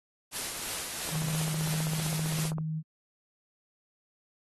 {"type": "noise with tremolo", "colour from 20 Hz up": "white", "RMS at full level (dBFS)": -34, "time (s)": [0.31, 2.52], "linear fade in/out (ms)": 50, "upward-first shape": "triangle", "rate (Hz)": 3, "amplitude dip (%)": 35}
{"type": "click train", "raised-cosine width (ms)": 1, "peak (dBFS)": -25, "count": 24, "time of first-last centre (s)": [1.09, 2.584], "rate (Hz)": 15.4}
{"type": "tone", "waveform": "sine", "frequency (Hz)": 157.5, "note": "D#3", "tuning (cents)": 21, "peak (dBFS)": -30, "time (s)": [1.1, 2.83], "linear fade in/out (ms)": 50}
{"effects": ["AAC 32 kbps"]}